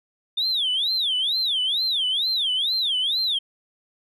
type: tone with vibrato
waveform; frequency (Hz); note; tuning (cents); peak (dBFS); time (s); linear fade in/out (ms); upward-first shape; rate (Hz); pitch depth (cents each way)
sine; 3520; A7; 0; -19; 0.37-3.39; 10; sine; 2.2; 290
effects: tanh soft clip ceiling -17 dBFS